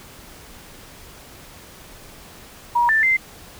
sine tone with pitch steps, 955 / 1772 / 2079 Hz, A#5 / A6 / C7, +42 / +12 / -12 cents, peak -14 dBFS, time 2.75-3.17 s, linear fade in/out 10 ms, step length 140 ms, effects pink hiss -43 dBFS RMS until 3.59 s

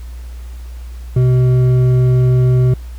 sine tone with hard clipping, 126.4 Hz, B2, 41 cents sharp, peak -10 dBFS, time 1.16-2.74 s, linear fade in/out 5 ms, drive 7 dB, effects added 60 Hz sine -26 dBFS peak until 2.98 s + pink hiss -46 dBFS RMS until 2.98 s

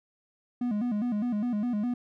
triangle tone with vibrato, 225.6 Hz, A3, 44 cents sharp, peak -24 dBFS, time 0.61-1.94 s, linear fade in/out 5 ms, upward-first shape square, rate 4.9 Hz, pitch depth 140 cents each way, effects none

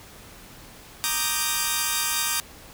5% pulse chord, Eb major seventh, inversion second, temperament equal, 932.3 / 1174.7 / 1244.5 / 1568 Hz, Bb5 / D6 / Eb6 / G6, 0 / 0 / 0 / 0 cents, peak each -17 dBFS, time 1.04-2.4 s, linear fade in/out 0 ms, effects pink hiss -46 dBFS RMS until 2.73 s

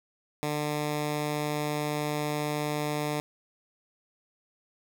10% pulse tone, 149.2 Hz, D3, 28 cents sharp, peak -20 dBFS, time 0.43-3.2 s, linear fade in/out 0 ms, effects none

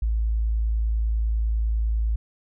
sine tone, 55 Hz, A1, in tune, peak -20 dBFS, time 0.02-2.16 s, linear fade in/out 5 ms, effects none

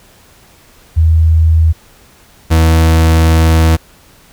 sine / 40% pulse tone pair in turn, 80.6 / 80.93 Hz, E2 / E2, -38 / -31 cents, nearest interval unison, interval 7 cents, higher second, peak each -5 dBFS, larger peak neither, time 0.96-1.73 / 2.5-3.77 s, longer second, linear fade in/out 20 ms, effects pink hiss -44 dBFS RMS until 4.32 s

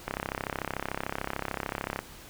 click train, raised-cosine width 0.5 ms, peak -15 dBFS, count 65, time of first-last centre 0.08-1.99 s, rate 33.5 Hz, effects pink hiss -48 dBFS RMS until 2.29 s

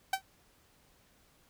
sawtooth tone with exponential decay, 770 Hz, G5, 31 cents flat, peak -21 dBFS, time 0.13-0.22 s, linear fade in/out 5 ms, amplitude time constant 18 ms, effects pink hiss -66 dBFS RMS until 1.49 s

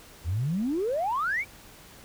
sine exponential sweep, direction up, 75.7 to 2400 Hz, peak -24 dBFS, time 0.24-1.45 s, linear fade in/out 50 ms, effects tanh soft clip ceiling -20 dBFS + pink hiss -50 dBFS RMS until 2.04 s

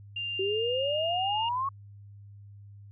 sine tone with pitch glide, 2794 to 2831 Hz, F7 to F7, 0 to +23 cents, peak -31 dBFS, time 0.16-1.49 s, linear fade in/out 5 ms, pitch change +23 cents, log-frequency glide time 0.44-0.88 s
sine exponential sweep, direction up, 376 to 1119 Hz, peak -27 dBFS, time 0.39-1.69 s, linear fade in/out 5 ms
effects added 101 Hz sine -46 dBFS peak until 2.91 s

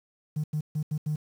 triangle tone bursts at uneven times, 152 Hz, D#3, 40 cents flat, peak -22 dBFS, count 5, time 0.36-0.44 / 0.53-0.61 / 0.75-0.83 / 0.91-0.98 / 1.06-1.16 s, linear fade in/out 10 ms, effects tanh soft clip ceiling -23 dBFS + 9-bit

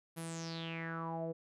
sawtooth tone with low-pass filter sweep, 164.81 Hz, E3, in tune, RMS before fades -41 dBFS, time 0.16-1.33 s, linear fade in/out 20 ms, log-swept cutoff 12000 to 500 Hz, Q 7, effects none

